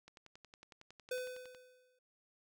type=click train; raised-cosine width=0.2 ms; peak=-38 dBFS; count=17; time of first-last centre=0.08-1.548 s; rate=10.9 Hz
type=tone with exponential decay; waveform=square; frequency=504 Hz; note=B4; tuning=35 cents sharp; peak=-36 dBFS; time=1.11-1.99 s; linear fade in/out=5 ms; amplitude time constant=190 ms
effects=none